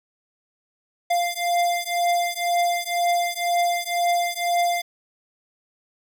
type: beating tone pair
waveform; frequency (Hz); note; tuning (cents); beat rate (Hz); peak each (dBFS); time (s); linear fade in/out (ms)
square; 696 / 698; F5 / F5; -6 / -1; 2; -24 / -24; 1.1-4.82; 10
effects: none